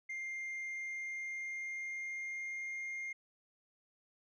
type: tone with pitch glide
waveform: sine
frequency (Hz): 2107 to 2120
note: C7 to C7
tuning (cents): +12 to +22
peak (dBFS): -36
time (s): 0.09-3.13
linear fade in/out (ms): 10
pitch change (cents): +10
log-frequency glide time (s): 0.57-2.83
effects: tanh soft clip ceiling -38 dBFS